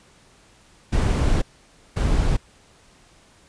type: noise bursts at uneven times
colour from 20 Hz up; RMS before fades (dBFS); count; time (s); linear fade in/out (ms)
brown; -19; 2; 0.92-1.42 / 1.96-2.37; 10
effects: pink hiss -54 dBFS RMS until 3.48 s + resampled to 22050 Hz